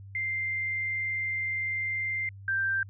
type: tone pair in turn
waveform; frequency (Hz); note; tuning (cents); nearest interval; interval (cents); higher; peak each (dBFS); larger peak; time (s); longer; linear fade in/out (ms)
sine; 2093 / 1573; C7 / G6; 0 / +6; perfect fourth; 494; first; -28 / -25; second; 0.15-2.29 / 2.48-2.83; first; 2
effects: added 98 Hz sine -43 dBFS peak until 2.89 s